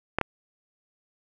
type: clicks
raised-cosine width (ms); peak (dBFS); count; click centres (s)
0.5; -8; 2; 0.186 / 0.213
effects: none